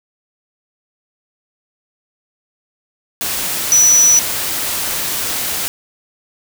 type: tone in noise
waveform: sine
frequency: 5920 Hz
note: F#8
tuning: in tune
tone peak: -7 dBFS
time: 3.72-4.19 s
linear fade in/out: 0 ms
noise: white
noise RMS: -20 dBFS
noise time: 3.21-5.68 s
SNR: +10 dB
effects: none